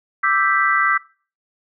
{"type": "chord", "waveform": "sine", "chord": "E minor seventh", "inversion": "third", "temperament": "equal", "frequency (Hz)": [1174.7, 1318.5, 1568, 1975.5], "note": ["D6", "E6", "G6", "B6"], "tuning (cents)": [0, 0, 0, 0], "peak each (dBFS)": -20, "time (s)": [0.23, 0.98], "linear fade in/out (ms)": 10, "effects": ["noise-tail reverb RT60 0.4 s tail -22 dB re dry"]}